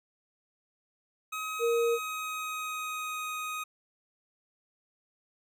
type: tone with pitch glide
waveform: 25% pulse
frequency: 1268 to 1249.8 Hz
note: D#6 to D#6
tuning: +32 to +7 cents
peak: -30 dBFS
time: 1.32-3.64 s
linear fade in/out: 10 ms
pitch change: -25 cents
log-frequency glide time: 1.56-3.27 s
type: tone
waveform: sine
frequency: 467.1 Hz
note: A#4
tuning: 3 cents sharp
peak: -24 dBFS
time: 1.59-1.99 s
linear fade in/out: 50 ms
effects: none